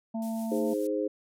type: harmonic tone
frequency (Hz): 224.4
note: A3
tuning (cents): +34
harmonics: 1 / 3 / 4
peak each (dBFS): -30 / -38 / -45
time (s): 0.14-0.74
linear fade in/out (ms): 10
type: noise with tremolo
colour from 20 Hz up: violet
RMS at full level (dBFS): -42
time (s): 0.22-0.87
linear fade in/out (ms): 2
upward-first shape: sine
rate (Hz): 6.6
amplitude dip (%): 40
type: chord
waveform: sine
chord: Ab major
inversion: second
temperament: equal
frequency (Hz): 311.1 / 415.3 / 523.3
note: Eb4 / Ab4 / C5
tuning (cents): 0 / 0 / 0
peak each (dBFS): -31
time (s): 0.51-1.08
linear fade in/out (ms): 10
effects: low-pass 12000 Hz 12 dB/octave